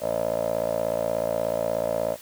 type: tone with band-pass filter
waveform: 15% pulse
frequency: 56.6 Hz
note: A1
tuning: 50 cents sharp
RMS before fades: -26 dBFS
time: 0-2.17 s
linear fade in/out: 50 ms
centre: 610 Hz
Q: 6.4
effects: white hiss -46 dBFS RMS until 2.21 s